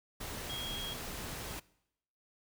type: tone in noise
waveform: sine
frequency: 3272 Hz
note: G#7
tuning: 26 cents flat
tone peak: -39 dBFS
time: 0.49-0.94 s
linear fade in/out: 10 ms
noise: pink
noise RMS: -42 dBFS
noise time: 0.2-1.6 s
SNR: 0 dB
effects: noise-tail reverb RT60 0.8 s tail -22 dB re dry